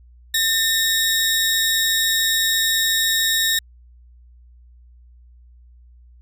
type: tone pair together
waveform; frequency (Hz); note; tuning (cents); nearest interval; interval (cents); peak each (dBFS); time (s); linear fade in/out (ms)
sawtooth; 1803 / 3794; A6 / A#7; +42 / +30; octave + minor second; 1288; -17 / -16; 0.34-3.59; 5
effects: added 60 Hz sine -45 dBFS peak until 6.21 s